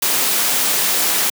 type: noise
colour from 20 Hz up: white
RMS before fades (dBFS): -17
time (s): 0.02-1.3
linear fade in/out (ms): 5
effects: high-pass 200 Hz 12 dB/octave